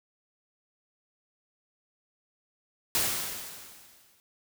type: noise with exponential decay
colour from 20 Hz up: white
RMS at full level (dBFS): -25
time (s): 2.95-4.2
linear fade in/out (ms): 0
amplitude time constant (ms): 270
effects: none